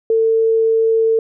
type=tone; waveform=sine; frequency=448.8 Hz; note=A4; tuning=34 cents sharp; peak=-11 dBFS; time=0.1-1.19 s; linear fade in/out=2 ms; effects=none